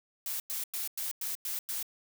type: noise bursts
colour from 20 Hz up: blue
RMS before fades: -35 dBFS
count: 7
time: 0.26-1.828 s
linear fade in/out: 2 ms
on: 140 ms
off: 98 ms
effects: none